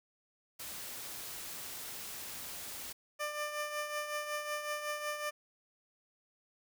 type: noise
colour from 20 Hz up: white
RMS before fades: -44 dBFS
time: 0.59-2.93 s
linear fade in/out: 10 ms
type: tone with tremolo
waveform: 15% pulse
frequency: 596 Hz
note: D5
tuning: 25 cents sharp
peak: -27 dBFS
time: 3.19-5.31 s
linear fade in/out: 20 ms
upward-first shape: triangle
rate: 5.4 Hz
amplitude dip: 60%
effects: none